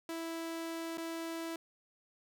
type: tone with dropouts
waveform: sawtooth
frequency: 329.6 Hz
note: E4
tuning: in tune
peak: -34 dBFS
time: 0.09-1.56 s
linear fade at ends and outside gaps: 2 ms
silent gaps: 0.973-0.98 s
effects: none